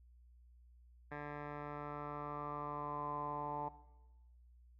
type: tone with low-pass filter sweep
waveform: 10% pulse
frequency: 146.83 Hz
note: D3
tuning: in tune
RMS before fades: -43 dBFS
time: 1.11-3.69 s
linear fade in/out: 10 ms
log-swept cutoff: 1600 to 910 Hz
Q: 7.9
effects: noise-tail reverb RT60 1.0 s tail -17 dB re dry + added 60 Hz sine -60 dBFS peak until 4.79 s